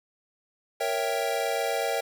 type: chord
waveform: square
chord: A# diminished seventh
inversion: none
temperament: equal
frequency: 466.2 / 554.4 / 659.3 / 784 Hz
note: A#4 / C#5 / E5 / G5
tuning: 0 / 0 / 0 / 0 cents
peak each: -32 dBFS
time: 0.8-2.01 s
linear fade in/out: 10 ms
effects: none